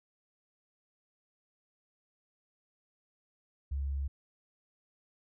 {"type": "tone", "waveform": "sine", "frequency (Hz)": 69.3, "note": "C#2", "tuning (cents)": 0, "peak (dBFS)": -31, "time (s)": [3.71, 4.08], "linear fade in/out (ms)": 10, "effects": []}